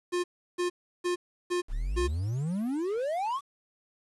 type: tone bursts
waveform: square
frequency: 354.9 Hz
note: F4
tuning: 28 cents sharp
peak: -27 dBFS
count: 5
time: 0.12-2.08 s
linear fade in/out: 20 ms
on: 120 ms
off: 340 ms
type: exponential sweep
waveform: triangle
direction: up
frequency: 30.57 to 1174.7 Hz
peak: -26 dBFS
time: 1.68-3.41 s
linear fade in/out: 50 ms
effects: resampled to 24000 Hz + 9-bit